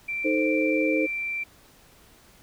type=tone; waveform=sine; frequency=2349 Hz; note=D7; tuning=in tune; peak=-27 dBFS; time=0.08-1.44 s; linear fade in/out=10 ms
type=chord; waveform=sine; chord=A diminished; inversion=second; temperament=equal; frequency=311.1 / 440 / 523.3 Hz; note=Eb4 / A4 / C5; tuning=0 / 0 / 0 cents; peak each=-24 / -29 / -26 dBFS; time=0.24-1.07 s; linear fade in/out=20 ms
effects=pink hiss -55 dBFS RMS until 2.42 s